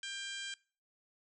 harmonic tone, 794 Hz, G5, 22 cents sharp, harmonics 2 / 3 / 4 / 5 / 6 / 7 / 8 / 9 / 10, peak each -45 / -49 / -43 / -53 / -53 / -56 / -56 / -53 / -52 dBFS, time 0.03-0.54 s, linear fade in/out 2 ms, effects noise-tail reverb RT60 0.4 s tail -23 dB re dry

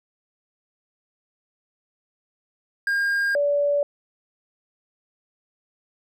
triangle / sine tone pair in turn, 1613 / 576.2 Hz, G6 / D5, +49 / -33 cents, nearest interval octave + tritone, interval 1782 cents, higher first, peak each -18 dBFS, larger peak neither, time 2.87-3.35 / 3.35-3.83 s, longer neither, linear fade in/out 2 ms, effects none

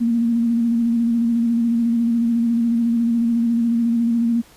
sine tone with vibrato, 233.1 Hz, A#3, in tune, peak -15 dBFS, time 0-4.42 s, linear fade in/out 20 ms, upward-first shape square, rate 14 Hz, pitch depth 26 cents each way, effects pink hiss -49 dBFS RMS until 4.56 s + resampled to 32000 Hz

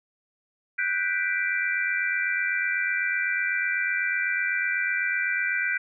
sine chord, G major seventh, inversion third, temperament equal, 1480 / 1568 / 1975.5 / 2349 Hz, F#6 / G6 / B6 / D7, 0 / 0 / 0 / 0 cents, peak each -29 dBFS, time 0.78-5.78 s, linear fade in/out 10 ms, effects none

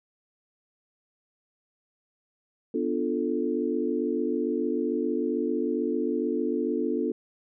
sine chord, B half-diminished seventh, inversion none, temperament equal, 246.9 / 293.7 / 349.2 / 440 Hz, B3 / D4 / F4 / A4, 0 / 0 / 0 / 0 cents, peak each -30 dBFS, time 2.74-7.12 s, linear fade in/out 5 ms, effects none

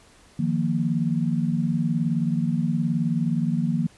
sine chord, Eb suspended second, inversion none, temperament equal, 155.56 / 174.61 / 233.1 Hz, Eb3 / F3 / Bb3, 0 / 0 / 0 cents, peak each -25 dBFS, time 0.39-3.87 s, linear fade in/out 5 ms, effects pink hiss -54 dBFS RMS until 3.97 s + resampled to 24000 Hz

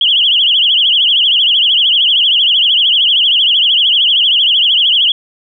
sine tone with vibrato, 3096 Hz, G7, 22 cents flat, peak -7 dBFS, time 0.01-5.12 s, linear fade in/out 2 ms, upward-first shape triangle, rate 13 Hz, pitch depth 190 cents each way, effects none

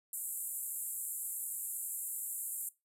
white band-pass noise, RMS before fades -40 dBFS, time 0.13-2.69 s, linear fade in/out 2 ms, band 7400 to 14000 Hz, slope 96 dB/octave, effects noise-tail reverb RT60 0.2 s tail -18 dB re dry

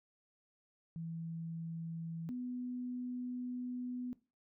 sine tone pair in turn, 164.81 / 248.4 Hz, E3 / B3, 0 / +10 cents, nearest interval perfect fifth, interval 710 cents, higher second, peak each -40 / -38 dBFS, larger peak second, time 0.96-2.29 / 2.29-4.13 s, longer second, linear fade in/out 0 ms, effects noise-tail reverb RT60 0.3 s tail -18 dB re dry

